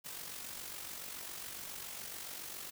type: noise with amplitude modulation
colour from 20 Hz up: white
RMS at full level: -43 dBFS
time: 0.04-2.71 s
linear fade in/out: 20 ms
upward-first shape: sine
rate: 47.2 Hz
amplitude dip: 50%
effects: none